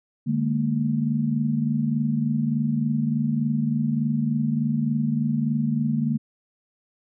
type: tone cluster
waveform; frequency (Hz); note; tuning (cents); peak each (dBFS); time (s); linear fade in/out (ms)
sine; 148.4 / 206.4 / 229.8; D3 / G#3 / A#3; +18 / -10 / -25; -25 / -28 / -23; 0.26-6.18; 20
effects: none